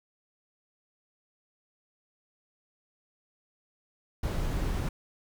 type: noise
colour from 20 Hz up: brown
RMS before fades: -30 dBFS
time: 4.23-4.89 s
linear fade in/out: 5 ms
effects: none